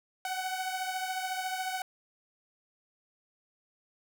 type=beating tone pair; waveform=sawtooth; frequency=745 / 759 Hz; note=F#5 / F#5; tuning=+12 / +44 cents; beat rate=14 Hz; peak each=-30 / -34 dBFS; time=0.25-1.82 s; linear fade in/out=2 ms; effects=none